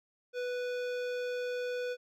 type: tone with hard clipping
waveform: sine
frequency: 493.9 Hz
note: B4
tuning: in tune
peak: -35 dBFS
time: 0.33-1.97 s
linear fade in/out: 50 ms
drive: 16 dB
effects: none